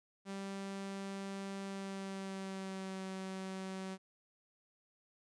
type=tone with pitch glide; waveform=sawtooth; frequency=195.8 to 189.9 Hz; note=G3 to F#3; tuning=-2 to +45 cents; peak=-37 dBFS; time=0.25-3.98 s; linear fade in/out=50 ms; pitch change=-53 cents; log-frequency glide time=1.64-3.05 s; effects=resampled to 22050 Hz